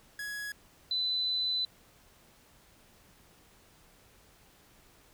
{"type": "tone pair in turn", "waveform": ["45% pulse", "sine"], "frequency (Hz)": [1674, 4007], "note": ["G#6", "B7"], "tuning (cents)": [13, 24], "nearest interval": "octave + minor third", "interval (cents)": 1511, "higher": "second", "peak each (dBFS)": [-36, -28], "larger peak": "second", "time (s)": [[0.19, 0.52], [0.91, 1.65]], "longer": "second", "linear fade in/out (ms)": 2, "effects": ["pink hiss -61 dBFS RMS until 5.13 s"]}